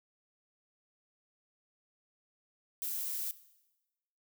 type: noise with amplitude modulation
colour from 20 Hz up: violet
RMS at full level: -34 dBFS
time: 2.82-3.31 s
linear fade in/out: 0 ms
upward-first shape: sine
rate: 225 Hz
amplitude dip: 60%
effects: noise-tail reverb RT60 1.0 s tail -17 dB re dry